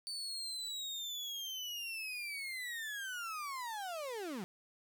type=linear sweep; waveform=35% pulse; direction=down; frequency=4555 to 170 Hz; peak=-38 dBFS; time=0.07-4.44 s; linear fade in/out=0 ms; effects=none